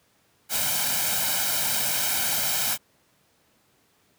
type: noise with comb filter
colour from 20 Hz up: white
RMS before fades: -25 dBFS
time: 0.49-2.78 s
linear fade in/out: 50 ms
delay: 1.3 ms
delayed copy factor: +0.7
effects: pink hiss -64 dBFS RMS until 4.18 s + high-pass 100 Hz 12 dB/octave